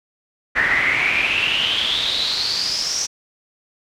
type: noise with band-pass filter sweep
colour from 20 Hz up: brown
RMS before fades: -20 dBFS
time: 0.55-3.07 s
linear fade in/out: 20 ms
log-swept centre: 1800 to 5900 Hz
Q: 9.1
effects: none